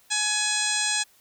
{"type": "harmonic tone with a mistuned harmonic", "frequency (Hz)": 842, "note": "G#5", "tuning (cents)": 24, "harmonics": [1, 2, 3, 4, 5, 6, 7, 8, 9, 10], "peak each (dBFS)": [-35, -30, -32, -31, -31, -34, -35, -31, -34, -30], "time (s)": [0.1, 1.04], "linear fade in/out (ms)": 20, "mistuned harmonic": 5, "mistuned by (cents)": -55, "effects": ["white hiss -59 dBFS RMS until 1.2 s"]}